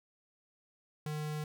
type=tone; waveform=square; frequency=151.8 Hz; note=D#3; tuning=42 cents flat; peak=-36 dBFS; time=1.06-1.44 s; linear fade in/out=2 ms; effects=none